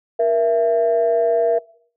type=tone pair together; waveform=sine; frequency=472.2 / 666.6 Hz; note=A#4 / E5; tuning=+22 / +19 cents; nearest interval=tritone; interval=597 cents; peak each=-16 dBFS; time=0.19-1.59 s; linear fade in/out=10 ms; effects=noise-tail reverb RT60 0.6 s tail -24 dB re dry + tanh soft clip ceiling -8 dBFS